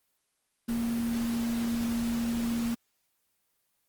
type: tone in noise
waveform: sine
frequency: 233.1 Hz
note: A#3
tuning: in tune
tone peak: -27 dBFS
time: 0.68-2.75 s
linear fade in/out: 10 ms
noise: pink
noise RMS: -40 dBFS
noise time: 0.68-2.75 s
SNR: +10 dB
effects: white hiss -75 dBFS RMS until 3.88 s + Opus 24 kbps